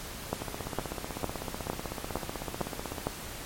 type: two click trains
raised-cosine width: 1 ms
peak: -20 / -14 dBFS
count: 42 / 7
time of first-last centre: 0.42-2.982 / 0.33-3.07 s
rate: 16 / 2.19 Hz
effects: pink hiss -41 dBFS RMS until 3.45 s + MP3 64 kbps